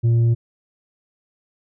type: tone with tanh clipping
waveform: sine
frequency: 116.54 Hz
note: A#2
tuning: in tune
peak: -14 dBFS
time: 0.03-0.35 s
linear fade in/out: 20 ms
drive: 4 dB
effects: none